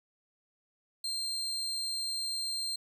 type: tone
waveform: 35% pulse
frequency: 4171 Hz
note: C8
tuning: 6 cents flat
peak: -31 dBFS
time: 1.04-2.76 s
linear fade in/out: 5 ms
effects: none